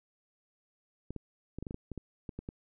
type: clicks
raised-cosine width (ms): 3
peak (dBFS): -26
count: 12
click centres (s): 1.106 / 1.163 / 1.586 / 1.626 / 1.668 / 1.709 / 1.744 / 1.917 / 1.977 / 2.292 / 2.39 / 2.489
effects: none